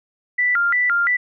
sine tone with vibrato, 1661.2 Hz, G#6, in tune, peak -15 dBFS, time 0.38-1.17 s, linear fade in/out 10 ms, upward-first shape square, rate 2.9 Hz, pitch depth 300 cents each way, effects none

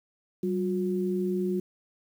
sine tone pair together, 191.09 / 360.4 Hz, G3 / F#4, -44 / -45 cents, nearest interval major seventh, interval 1099 cents, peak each -28 dBFS, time 0.43-1.6 s, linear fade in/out 5 ms, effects 9-bit

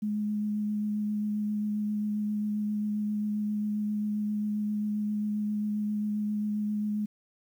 sine tone with vibrato, 210 Hz, G#3, 19 cents sharp, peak -27 dBFS, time 0.02-7.06 s, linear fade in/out 10 ms, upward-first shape sine, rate 7.5 Hz, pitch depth 11 cents each way, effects 10-bit

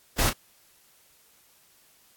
pink noise with echo, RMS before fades -23 dBFS, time 0.18-0.3 s, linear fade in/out 10 ms, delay 32 ms, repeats 1, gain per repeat -10 dB, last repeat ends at 0.332 s, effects white hiss -60 dBFS RMS until 2.16 s + AAC 64 kbps

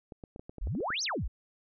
clicks, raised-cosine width 2 ms, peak -30 dBFS, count 10, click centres 0.122 / 0.238 / 0.361 / 0.395 / 0.495 / 0.583 / 0.672 / 0.751 / 0.805 / 0.904 s
sine exponential two-way sweep, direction up then down, 32.7 to 6600 to 32.7 Hz, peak -30 dBFS, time 0.61-1.28 s, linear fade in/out 10 ms, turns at 1.03 s
effects none

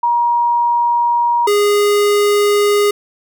sine / square tone pair in turn, 950 / 411.4 Hz, A#5 / G#4, +33 / -16 cents, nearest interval octave + major second, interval 1449 cents, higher first, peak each -11 dBFS, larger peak neither, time 0.03-1.47 / 1.47-2.91 s, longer neither, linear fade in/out 5 ms, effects none

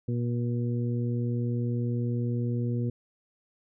harmonic tone, 120 Hz, B2, 49 cents flat, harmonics 1 / 2 / 3 / 4, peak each -27 / -32 / -38 / -40 dBFS, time 0.08-2.9 s, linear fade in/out 5 ms, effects none

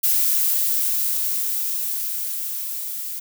violet noise with level ramp, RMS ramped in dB -18 to -30 dBFS, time 0.03-3.2 s, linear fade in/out 10 ms, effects none

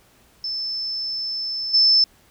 sine tone with level steps, 5274 Hz, E8, in tune, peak -24 / -12 dBFS, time 0.44-2.04 s, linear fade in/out 2 ms, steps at 1.73 s, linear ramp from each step 20 ms, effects pink hiss -56 dBFS RMS until 2.3 s

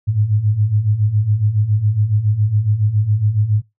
sine beating tone pair, 101.3 / 108.5 Hz, G#2 / A2, -43 / -24 cents, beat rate 7.2 Hz, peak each -19 / -14 dBFS, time 0.07-3.62 s, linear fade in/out 20 ms, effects noise-tail reverb RT60 0.2 s tail -23 dB re dry

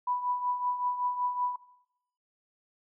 sine tone with tremolo, 987.8 Hz, B5, in tune, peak -25 dBFS, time 0.07-1.56 s, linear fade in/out 5 ms, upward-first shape triangle, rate 5.3 Hz, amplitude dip 70%, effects noise-tail reverb RT60 0.8 s tail -17 dB re dry

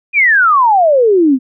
sine exponential sweep, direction down, 2489 to 246.9 Hz, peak -6 dBFS, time 0.13-1.39 s, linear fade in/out 50 ms, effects none

